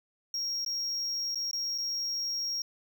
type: tone with dropouts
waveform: triangle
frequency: 5588 Hz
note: F8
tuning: in tune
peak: -29 dBFS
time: 0.34-2.62 s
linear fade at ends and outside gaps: 2 ms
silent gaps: 0.648-0.662 / 1.347-1.356 / 1.512-1.531 / 1.779-1.783 s
effects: none